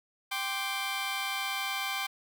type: chord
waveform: 15% pulse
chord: G suspended fourth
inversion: none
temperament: just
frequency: 784 / 1045.3 / 1176 Hz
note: G5 / C6 / D6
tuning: 0 / -2 / +2 cents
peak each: -29 / -31 / -31 dBFS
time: 0.31-2.07 s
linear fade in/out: 10 ms
effects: none